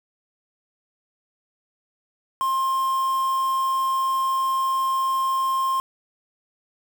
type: tone with quantisation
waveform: triangle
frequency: 1059 Hz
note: C6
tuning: 21 cents sharp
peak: -18 dBFS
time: 2.41-5.8 s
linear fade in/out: 0 ms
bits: 6
effects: none